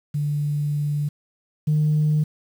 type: tone pair in turn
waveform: sine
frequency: 146.83 / 152.03 Hz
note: D3 / D#3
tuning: 0 / -40 cents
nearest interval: minor second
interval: 60 cents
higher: second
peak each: -20 / -15 dBFS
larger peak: second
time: 0.14-1.09 / 1.67-2.24 s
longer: first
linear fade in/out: 10 ms
effects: tanh soft clip ceiling -13 dBFS + 8-bit